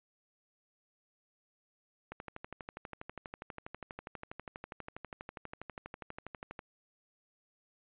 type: click train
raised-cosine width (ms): 0.5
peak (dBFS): -27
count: 56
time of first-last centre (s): 2.12-6.592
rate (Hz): 12.3
effects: resampled to 8000 Hz